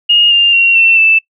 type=tone with pitch steps; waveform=sine; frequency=2854 / 2800 / 2747 / 2695 / 2644 Hz; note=F7 / F7 / F7 / E7 / E7; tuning=+37 / +4 / -29 / +38 / +5 cents; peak=-5 dBFS; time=0.09-1.19 s; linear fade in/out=10 ms; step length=220 ms; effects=noise-tail reverb RT60 0.1 s tail -23 dB re dry